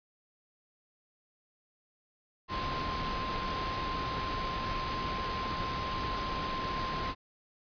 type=tone in noise; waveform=sine; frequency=1046.5 Hz; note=C6; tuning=in tune; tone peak=-35 dBFS; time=2.48-7.15 s; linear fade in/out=50 ms; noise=pink; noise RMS=-36 dBFS; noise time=2.48-7.15 s; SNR=-2 dB; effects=resampled to 11025 Hz